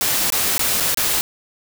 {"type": "noise with dropouts", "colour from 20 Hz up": "white", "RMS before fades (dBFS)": -19, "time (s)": [0.01, 1.21], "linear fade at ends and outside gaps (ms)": 0, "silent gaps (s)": [[0.302, 0.323], [0.58, 0.594], [0.8, 0.805], [0.945, 0.973]], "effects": []}